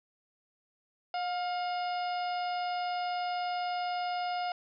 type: harmonic tone with a mistuned harmonic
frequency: 716 Hz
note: F5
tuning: 43 cents sharp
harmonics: 1 / 2 / 3 / 4 / 5 / 6 / 7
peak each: -31 / -42 / -46 / -45 / -52 / -52 / -47 dBFS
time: 1.14-4.52 s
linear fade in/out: 2 ms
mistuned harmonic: 2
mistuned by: -39 cents
effects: none